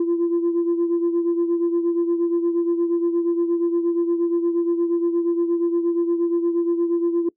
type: beating tone pair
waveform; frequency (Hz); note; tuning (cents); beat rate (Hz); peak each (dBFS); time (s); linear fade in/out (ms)
sine; 340 / 348.5; F4 / F4; -46 / -4; 8.5; -17 / -24; 0-7.29; 5
effects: noise-tail reverb RT60 0.1 s tail -23 dB re dry + tanh soft clip ceiling -14 dBFS